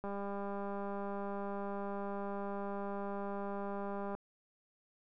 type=click train; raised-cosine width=1 ms; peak=-28 dBFS; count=823; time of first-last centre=0.04-4.15 s; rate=200 Hz; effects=none